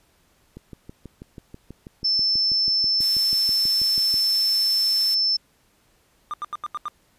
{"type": "click train", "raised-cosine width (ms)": 3, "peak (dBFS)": -25, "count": 23, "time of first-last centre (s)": [0.57, 4.141], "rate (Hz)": 6.16}
{"type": "tone", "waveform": "sine", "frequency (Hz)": 5300, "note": "E8", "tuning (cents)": 9, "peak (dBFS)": -18, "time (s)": [2.04, 5.37], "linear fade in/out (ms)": 10}
{"type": "noise", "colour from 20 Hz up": "blue", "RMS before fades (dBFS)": -33, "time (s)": [3, 5.15], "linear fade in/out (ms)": 10}
{"type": "tone bursts", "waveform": "triangle", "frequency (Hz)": 1201, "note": "D6", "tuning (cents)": 38, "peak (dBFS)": -24, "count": 6, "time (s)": [6.31, 6.882], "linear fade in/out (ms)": 0, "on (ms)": 27, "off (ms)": 82}
{"effects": ["pink hiss -62 dBFS RMS until 7.18 s", "resampled to 32000 Hz"]}